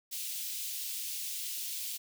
white high-pass noise, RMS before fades -38 dBFS, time 0.11-1.98 s, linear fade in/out 20 ms, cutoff 2700 Hz, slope 24 dB/octave, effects none

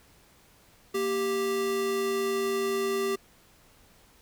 square tone pair together, 233.1 / 392 Hz, A#3 / G4, 0 / 0 cents, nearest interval major sixth, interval 900 cents, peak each -37 / -27 dBFS, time 0.94-3.16 s, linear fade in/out 10 ms, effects pink hiss -59 dBFS RMS until 4.21 s

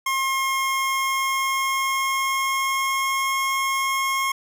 25% pulse tone with pitch glide, 1071 to 1079.7 Hz, C6 to C#6, +40 to -46 cents, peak -17 dBFS, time 0.06-4.32 s, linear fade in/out 5 ms, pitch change +14 cents, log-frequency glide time 0.25-3.33 s, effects none

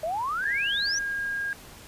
sine exponential sweep, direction up, 609 to 6110 Hz, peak -26 dBFS, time 0.03-0.99 s, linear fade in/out 5 ms
sine tone, 1624 Hz, G#6, 39 cents flat, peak -27 dBFS, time 0.44-1.53 s, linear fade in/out 0 ms
effects pink hiss -47 dBFS RMS until 1.87 s + resampled to 32000 Hz

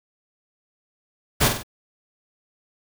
pink noise with echo, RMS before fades -17 dBFS, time 1.4-1.49 s, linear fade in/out 20 ms, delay 48 ms, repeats 3, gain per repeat -6 dB, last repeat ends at 1.634 s, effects none

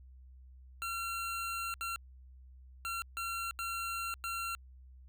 25% pulse tone bursts at uneven times, 1366 Hz, F6, 39 cents flat, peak -32 dBFS, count 6, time 0.82-1.74 / 1.81-1.96 / 2.85-3.02 / 3.17-3.51 / 3.59-4.14 / 4.24-4.55 s, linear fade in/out 0 ms, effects added 64 Hz sine -52 dBFS peak until 5.08 s

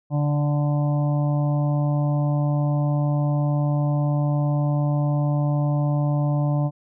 harmonic tone with a mistuned harmonic, 146.83 Hz, D3, in tune, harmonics 1 / 2 / 4 / 5 / 6 / 7, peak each -19 / -29 / -31 / -35 / -38 / -40 dBFS, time 0.1-6.71 s, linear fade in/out 50 ms, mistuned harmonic 1, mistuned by -20 cents, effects none

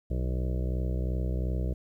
harmonic tone, 62.8 Hz, B1, 30 cents sharp, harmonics 1 / 2 / 3 / 5 / 6 / 7 / 8 / 9 / 10, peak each -28 / -34 / -38 / -42 / -44 / -45 / -46 / -47 / -48 dBFS, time 0.1-1.74 s, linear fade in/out 10 ms, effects 11-bit

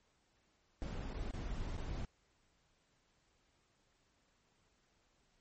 brown noise with dropouts, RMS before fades -41 dBFS, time 0.82-2.05 s, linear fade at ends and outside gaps 1 ms, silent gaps 0.996-1.001 / 1.135-1.142 / 1.312-1.337 / 1.767-1.777 s, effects pink hiss -75 dBFS RMS until 5.4 s + MP3 32 kbps

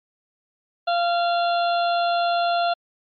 harmonic tone, 691 Hz, F5, 19 cents flat, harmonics 1 / 2 / 4 / 5 / 6, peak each -19 / -27 / -34 / -33 / -34 dBFS, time 0.87-2.74 s, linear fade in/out 10 ms, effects MP3 48 kbps

